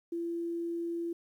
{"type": "tone", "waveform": "sine", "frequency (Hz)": 338.9, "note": "E4", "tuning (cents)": 48, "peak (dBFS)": -32, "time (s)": [0.12, 1.13], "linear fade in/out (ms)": 5, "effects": ["11-bit"]}